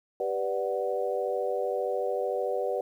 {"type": "chord", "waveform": "sine", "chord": "G major seventh", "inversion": "none", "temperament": "equal", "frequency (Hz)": [392, 493.9, 587.3, 740], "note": ["G4", "B4", "D5", "F#5"], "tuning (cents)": [0, 0, 0, 0], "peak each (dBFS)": [-33, -30, -32, -35], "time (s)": [0.2, 2.81], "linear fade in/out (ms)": 2, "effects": ["10-bit"]}